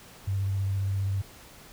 sine tone with vibrato, 97.7 Hz, G2, 5 cents flat, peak -25 dBFS, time 0.27-1.22 s, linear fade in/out 10 ms, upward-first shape sine, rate 15 Hz, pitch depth 22 cents each way, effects pink hiss -50 dBFS RMS until 1.72 s

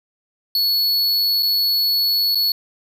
square tone with dropouts, 4399 Hz, C#8, 14 cents flat, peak -16 dBFS, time 0.55-2.52 s, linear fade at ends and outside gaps 2 ms, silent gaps 1.425-1.429 / 2.348-2.354 s, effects none

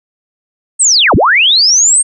sine linear two-way sweep, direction down then up, 8690 to 37.59 to 8690 Hz, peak -5 dBFS, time 0.79-2.03 s, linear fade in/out 20 ms, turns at 1.15 s, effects none

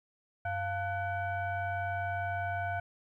sine tone with frequency modulation, 698.5 Hz, F5, in tune, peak -31 dBFS, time 0.45-2.8 s, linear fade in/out 5 ms, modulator 794 Hz, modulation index 1.1, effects 12-bit

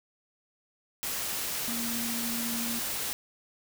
sine tone in noise, 233.6 Hz, A#3, 4 cents sharp, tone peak -34 dBFS, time 1.68-2.79 s, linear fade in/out 0 ms, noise white, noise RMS -33 dBFS, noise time 1.03-3.13 s, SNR -4 dB, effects none

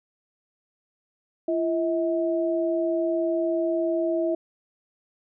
sine tone pair together, 339.2 / 642.4 Hz, E4 / E5, +50 / -45 cents, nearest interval major seventh, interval 1105 cents, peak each -24 / -25 dBFS, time 1.48-4.35 s, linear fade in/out 5 ms, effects none

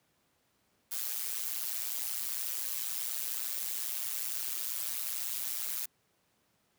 blue noise with amplitude modulation, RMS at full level -32 dBFS, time 0.91-5.86 s, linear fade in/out 10 ms, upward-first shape sine, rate 120 Hz, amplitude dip 90%, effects pink hiss -73 dBFS RMS until 6.78 s + high-pass 100 Hz 12 dB/octave

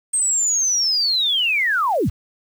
sine linear sweep, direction down, 8440 to 41.2 Hz, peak -16 dBFS, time 0.13-2.1 s, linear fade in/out 10 ms, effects 7-bit

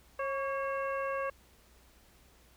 harmonic tone with a mistuned harmonic, 543 Hz, C#5, 36 cents flat, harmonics 1 / 2 / 3 / 4 / 5, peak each -34 / -36 / -41 / -48 / -47 dBFS, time 0.19-1.3 s, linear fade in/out 5 ms, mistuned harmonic 2, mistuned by +55 cents, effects added 60 Hz sine -63 dBFS peak until 2.56 s + pink hiss -63 dBFS RMS until 2.56 s

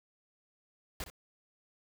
pink noise with echo, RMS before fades -39 dBFS, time 1-1.04 s, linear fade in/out 2 ms, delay 61 ms, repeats 1, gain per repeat -11 dB, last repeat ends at 1.101 s, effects none

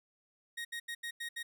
30% pulse tone bursts at uneven times, 1873 Hz, A#6, 8 cents sharp, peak -35 dBFS, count 6, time 0.57-0.65 / 0.72-0.8 / 0.88-0.95 / 1.03-1.11 / 1.2-1.29 / 1.36-1.43 s, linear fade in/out 10 ms, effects none

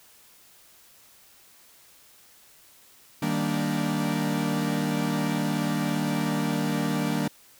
45% pulse chord, Eb major seventh, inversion none, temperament equal with one note detuned, 155.56 / 196 / 233.1 / 291.8 Hz, Eb3 / G3 / Bb3 / D4, 0 / 0 / 0 / -11 cents, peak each -30 dBFS, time 3.22-7.28 s, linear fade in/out 5 ms, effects white hiss -55 dBFS RMS until 7.59 s

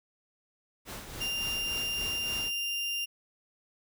pink noise with tremolo, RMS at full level -40 dBFS, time 0.85-2.52 s, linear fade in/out 50 ms, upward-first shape sine, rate 3.5 Hz, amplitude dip 50%
35% pulse tone, 2794 Hz, F7, in tune, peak -29 dBFS, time 1.2-3.06 s, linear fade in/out 20 ms
effects none

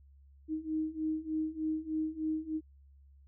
sine beating tone pair, 311.5 / 314.8 Hz, D#4 / D#4, +2 / +20 cents, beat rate 3.3 Hz, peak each -36 / -34 dBFS, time 0.48-2.61 s, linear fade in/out 50 ms, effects added 69 Hz sine -56 dBFS peak until 3.27 s

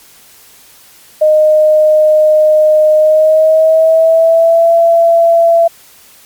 sine tone with pitch glide, 616 to 671.8 Hz, D#5 to E5, -17 to +33 cents, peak -4 dBFS, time 1.21-5.68 s, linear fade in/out 10 ms, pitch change +150 cents, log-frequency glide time 2.96-4.73 s, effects white hiss -41 dBFS RMS until 6.25 s + MP3 96 kbps

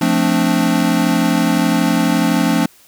square chord, D minor seventh, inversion first, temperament equal, 174.61 / 220 / 261.6 / 293.7 Hz, F3 / A3 / C4 / D4, 0 / 0 / 0 / 0 cents, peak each -19 dBFS, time 0.01-2.66 s, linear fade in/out 5 ms, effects white hiss -48 dBFS RMS until 2.87 s

